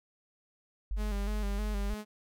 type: tone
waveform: sine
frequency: 49 Hz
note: G1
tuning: in tune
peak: -30 dBFS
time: 0.91-1.94 s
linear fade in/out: 0 ms
type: tone with vibrato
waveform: sawtooth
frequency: 206.2 Hz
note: G#3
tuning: 12 cents flat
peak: -34 dBFS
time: 0.96-2.05 s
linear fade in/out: 50 ms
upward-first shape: square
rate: 3.2 Hz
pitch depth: 45 cents each way
effects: none